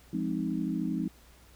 sine chord, F minor seventh, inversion none, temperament equal, 174.61 / 207.7 / 261.6 / 311.1 Hz, F3 / Ab3 / C4 / Eb4, 0 / 0 / 0 / 0 cents, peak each -34 dBFS, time 0.13-1.08 s, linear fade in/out 5 ms, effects added 60 Hz sine -57 dBFS peak until 1.55 s + pink hiss -59 dBFS RMS until 1.55 s

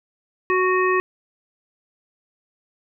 harmonic tone with a mistuned harmonic, 370 Hz, F#4, in tune, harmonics 1 / 3 / 5 / 7, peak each -19 / -21 / -24 / -28 dBFS, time 0.5-1 s, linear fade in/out 0 ms, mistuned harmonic 7, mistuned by -30 cents, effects none

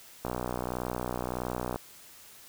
click train, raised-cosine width 1 ms, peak -18 dBFS, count 94, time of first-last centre 0.25-1.76 s, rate 61.6 Hz, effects white hiss -52 dBFS RMS until 2.48 s

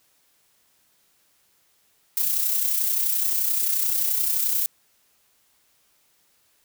violet noise with amplitude modulation, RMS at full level -21 dBFS, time 2.17-4.66 s, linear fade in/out 0 ms, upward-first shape sine, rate 31.5 Hz, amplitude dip 45%, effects white hiss -64 dBFS RMS until 6.64 s

